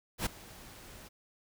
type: noise with ADSR envelope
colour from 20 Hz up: pink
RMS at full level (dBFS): -31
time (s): 0.18-1.09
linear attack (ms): 79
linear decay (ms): 12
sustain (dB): -20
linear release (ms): 19
effects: none